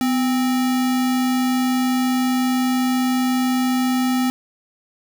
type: tone with sample-and-hold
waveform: sine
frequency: 252.2 Hz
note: B3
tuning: 36 cents sharp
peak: -16 dBFS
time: 0.01-4.3 s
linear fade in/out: 0 ms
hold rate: 1050 Hz
effects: none